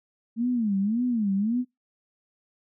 sine tone with vibrato, 220 Hz, A3, in tune, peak -22 dBFS, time 0.36-1.65 s, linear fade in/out 50 ms, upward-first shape sine, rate 1.8 Hz, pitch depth 220 cents each way, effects noise-tail reverb RT60 0.2 s tail -23 dB re dry

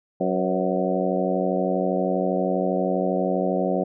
harmonic tone with a mistuned harmonic, 92.5 Hz, F#2, in tune, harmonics 2 / 3 / 4 / 5 / 6 / 7 / 8, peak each -26 / -29 / -28 / -29 / -27 / -29 / -30 dBFS, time 0.2-3.84 s, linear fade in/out 10 ms, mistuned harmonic 5, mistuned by +64 cents, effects none

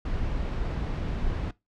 brown noise, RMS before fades -29 dBFS, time 0.05-1.51 s, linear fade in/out 5 ms, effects noise-tail reverb RT60 0.2 s tail -20 dB re dry + low-pass 4000 Hz 12 dB/octave

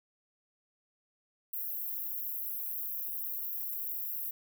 pink high-pass noise, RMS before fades -37 dBFS, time 1.53-4.31 s, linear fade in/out 5 ms, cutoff 12000 Hz, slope 96 dB/octave, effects none

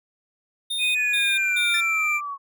square tone bursts, 3646 Hz, A#7, 39 cents flat, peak -25 dBFS, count 3, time 0.7-1.81 s, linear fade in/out 10 ms, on 250 ms, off 180 ms
triangle tone with pitch glide, 2489 to 2352 Hz, D#7 to D7, 0 to +2 cents, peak -19 dBFS, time 0.78-2.21 s, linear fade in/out 50 ms, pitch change -98 cents, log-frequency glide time 0.96-1.62 s
sine linear sweep, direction down, 1760 to 1097 Hz, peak -28 dBFS, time 0.95-2.38 s, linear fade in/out 50 ms
45% pulse tone with exponential decay, 1760 Hz, A6, in tune, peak -26 dBFS, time 1.74-1.9 s, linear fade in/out 5 ms, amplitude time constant 34 ms
effects none

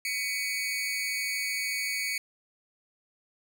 sawtooth tone with amplitude modulation, 2243 Hz, C#7, 20 cents sharp, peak -22 dBFS, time 0.05-2.18 s, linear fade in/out 2 ms, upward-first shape sine, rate 233 Hz, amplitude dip 80%, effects none

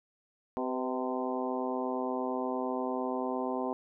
harmonic tone with a mistuned harmonic, 128.6 Hz, C3, 30 cents flat, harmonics 2 / 3 / 4 / 5 / 6 / 7 / 8, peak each -35 / -37 / -38 / -39 / -40 / -40 / -41 dBFS, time 0.57-3.73 s, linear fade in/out 0 ms, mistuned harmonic 4, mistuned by -40 cents, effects none

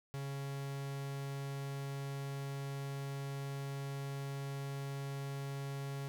45% pulse tone, 138.59 Hz, C#3, in tune, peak -39 dBFS, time 0.14-6.08 s, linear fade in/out 0 ms, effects none

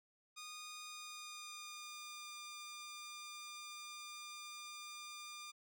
10% pulse tone with pitch glide, 1229 to 1200.9 Hz, D#6 to D6, -22 to +38 cents, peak -40 dBFS, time 0.36-5.52 s, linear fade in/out 20 ms, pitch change -40 cents, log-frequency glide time 0.87-2.35 s, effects none

